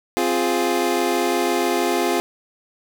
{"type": "chord", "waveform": "25% pulse", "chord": "F minor", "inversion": "second", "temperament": "equal", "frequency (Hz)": [261.6, 349.2, 415.3], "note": ["C4", "F4", "Ab4"], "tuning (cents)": [0, 0, 0], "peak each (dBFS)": [-21, -17, -20], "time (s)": [0.17, 2.2], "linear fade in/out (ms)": 0, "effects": []}